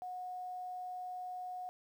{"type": "tone with quantisation", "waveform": "sine", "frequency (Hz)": 730, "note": "F#5", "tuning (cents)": -24, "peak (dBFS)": -40, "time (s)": [0.02, 1.69], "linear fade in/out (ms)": 0, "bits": 11, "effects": []}